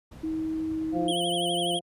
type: noise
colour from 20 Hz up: brown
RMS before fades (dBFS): -41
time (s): 0.11-1.08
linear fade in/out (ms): 10
type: tone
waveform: sine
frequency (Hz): 318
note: D#4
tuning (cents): +38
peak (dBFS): -27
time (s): 0.23-1.12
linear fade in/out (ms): 10
type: harmonic tone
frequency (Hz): 173.9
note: F3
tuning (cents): -7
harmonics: 1 / 2 / 3 / 4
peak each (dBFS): -34 / -31 / -34 / -30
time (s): 0.92-1.81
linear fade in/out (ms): 50
type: tone with vibrato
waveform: square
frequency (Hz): 3136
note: G7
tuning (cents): 0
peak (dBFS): -29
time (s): 1.08-1.79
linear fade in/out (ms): 2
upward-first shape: triangle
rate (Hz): 12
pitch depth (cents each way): 120
effects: high-pass 60 Hz 12 dB/octave + resampled to 32000 Hz